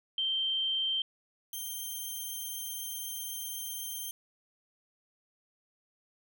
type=tone pair in turn; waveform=sine / 5% pulse; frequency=3136 / 3154 Hz; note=G7 / G7; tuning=0 / +10 cents; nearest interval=unison; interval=10 cents; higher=second; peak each=-28 dBFS; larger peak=neither; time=0.18-1.02 / 1.53-4.11 s; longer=second; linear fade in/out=2 ms; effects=none